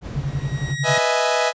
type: noise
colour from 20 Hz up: brown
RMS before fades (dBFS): -27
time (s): 0.01-0.76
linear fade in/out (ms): 50
type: tone with exponential growth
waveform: sawtooth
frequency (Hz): 1900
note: A#6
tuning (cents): +33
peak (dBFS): -15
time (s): 0.06-0.98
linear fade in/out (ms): 2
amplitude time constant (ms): 200
type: tone with tremolo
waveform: sine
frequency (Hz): 139.4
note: C#3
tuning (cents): +10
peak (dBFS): -18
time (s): 0.16-0.98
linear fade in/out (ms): 0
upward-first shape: sine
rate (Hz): 11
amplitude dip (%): 100
type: chord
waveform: sawtooth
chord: E major seventh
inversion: second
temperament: equal with one note detuned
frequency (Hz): 493.9 / 622.3 / 659.3 / 834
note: B4 / D#5 / E5 / G#5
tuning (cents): 0 / 0 / 0 / +7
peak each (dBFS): -19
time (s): 0.83-1.53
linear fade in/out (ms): 50
effects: high-pass 60 Hz 12 dB/octave + resampled to 16000 Hz